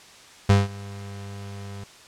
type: tone with ADSR envelope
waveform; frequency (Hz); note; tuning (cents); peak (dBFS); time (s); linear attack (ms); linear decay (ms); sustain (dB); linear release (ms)
35% pulse; 99.8; G2; +32; -10; 0.49-1.84; 7; 180; -23; 5
effects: white hiss -48 dBFS RMS until 2.07 s + low-pass 7000 Hz 12 dB/octave

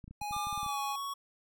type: clicks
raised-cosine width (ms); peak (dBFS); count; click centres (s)
5; -35; 11; 0.042 / 0.079 / 0.11 / 0.217 / 0.31 / 0.365 / 0.47 / 0.528 / 0.577 / 0.631 / 0.663
type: tone with tremolo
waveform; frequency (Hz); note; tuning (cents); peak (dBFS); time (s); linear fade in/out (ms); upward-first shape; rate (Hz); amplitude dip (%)
square; 830.6; G#5; 0; -36; 0.21-0.96; 5; square; 2.1; 25
type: tone with pitch glide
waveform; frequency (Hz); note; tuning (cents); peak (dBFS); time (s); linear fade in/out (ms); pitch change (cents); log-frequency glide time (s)
square; 1194 to 1114; D6 to C#6; +28 to +8; -36; 0.32-1.14; 10; -120; 0.58-0.8
effects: none

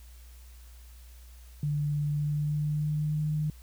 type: tone with pitch glide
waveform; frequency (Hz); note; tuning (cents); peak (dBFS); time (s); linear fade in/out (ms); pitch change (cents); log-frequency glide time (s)
sine; 147.2 to 152.39; D3 to D#3; +4 to -36; -26; 1.63-3.5; 2; +60; 2.09-3.23
effects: added 60 Hz sine -47 dBFS peak until 3.62 s + white hiss -59 dBFS RMS until 3.62 s

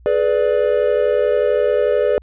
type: chord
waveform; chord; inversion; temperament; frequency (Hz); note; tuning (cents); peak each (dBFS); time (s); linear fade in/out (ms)
triangle; G# diminished; none; equal with one note detuned; 422.6 / 493.9 / 587.3; G#4 / B4 / D5; +30 / 0 / 0; -16; 0.06-2.18; 0
effects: added 60 Hz sine -42 dBFS peak until 2.22 s + resampled to 8000 Hz

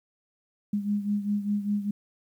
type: beating tone pair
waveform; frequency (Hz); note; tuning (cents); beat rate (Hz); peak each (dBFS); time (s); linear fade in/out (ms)
sine; 204.2 / 209.2; G#3 / G#3; -29 / +13; 5; -26 / -31; 0.73-1.91; 5
effects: 10-bit

